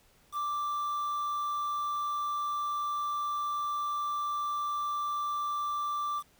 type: tone with quantisation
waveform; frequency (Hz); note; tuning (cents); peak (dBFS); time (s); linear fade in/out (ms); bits
triangle; 1174.7; D6; 0; -28; 0.32-6.23; 50; 8
effects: pink hiss -64 dBFS RMS until 6.39 s